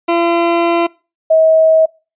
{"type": "tone pair in turn", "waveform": ["20% pulse", "sine"], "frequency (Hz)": [340, 639.6], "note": ["F4", "D#5"], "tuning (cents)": [-46, 48], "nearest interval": "major seventh", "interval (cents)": 1094, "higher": "second", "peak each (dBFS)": -6, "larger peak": "neither", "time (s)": [[0.08, 0.87], [1.3, 1.86]], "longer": "first", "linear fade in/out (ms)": 10, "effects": ["noise-tail reverb RT60 0.3 s tail -23 dB re dry", "resampled to 8000 Hz"]}